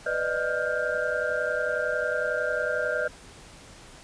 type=tone cluster; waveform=sine; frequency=495.5 / 592 / 623 / 1408 / 1578 Hz; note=B4 / D5 / D#5 / F6 / G6; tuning=+6 / +14 / +2 / +14 / +11 cents; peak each=-31 dBFS; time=0.06-3.08 s; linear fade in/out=5 ms; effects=pink hiss -48 dBFS RMS until 4.03 s + resampled to 22050 Hz